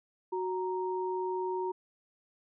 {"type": "tone pair together", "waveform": "sine", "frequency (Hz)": [370, 932.3], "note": ["F#4", "A#5"], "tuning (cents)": [0, 0], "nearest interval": "octave + major third", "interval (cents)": 1600, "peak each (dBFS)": [-32, -35], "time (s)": [0.32, 1.72], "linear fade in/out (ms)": 10, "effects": []}